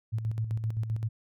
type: tone with tremolo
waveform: sine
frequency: 110.9 Hz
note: A2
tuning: 14 cents sharp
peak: -26 dBFS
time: 0.12-1.09 s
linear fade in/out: 20 ms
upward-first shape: square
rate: 7.7 Hz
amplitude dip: 55%
effects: none